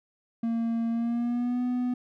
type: tone with pitch glide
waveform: triangle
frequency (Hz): 230 to 247.9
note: A#3 to B3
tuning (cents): -23 to +7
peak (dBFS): -23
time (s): 0.43-1.94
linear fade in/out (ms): 5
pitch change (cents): +130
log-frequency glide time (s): 0.9-1.62
effects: none